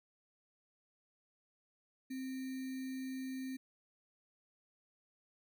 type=tone with sample-and-hold; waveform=sine; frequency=261.6 Hz; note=C4; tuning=in tune; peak=-39 dBFS; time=2.1-3.57 s; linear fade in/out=10 ms; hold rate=2100 Hz; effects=none